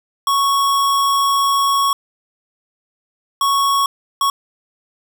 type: tone bursts at uneven times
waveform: square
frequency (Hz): 1108.7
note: C#6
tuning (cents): 0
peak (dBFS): -14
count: 3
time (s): 0.27-1.93 / 3.41-3.86 / 4.21-4.3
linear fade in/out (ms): 2
effects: none